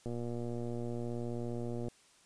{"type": "click train", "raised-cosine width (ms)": 2, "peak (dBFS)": -27, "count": 218, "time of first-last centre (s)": [0.06, 1.884], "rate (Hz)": 119, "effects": ["white hiss -64 dBFS RMS until 2.25 s", "resampled to 22050 Hz"]}